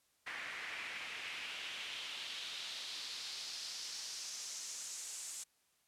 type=noise with band-pass filter sweep; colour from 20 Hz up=pink; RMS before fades=-45 dBFS; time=0.26-5.44 s; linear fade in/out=10 ms; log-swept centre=1900 to 7900 Hz; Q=2.5; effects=white hiss -75 dBFS RMS until 5.87 s + low-pass 12000 Hz 12 dB/octave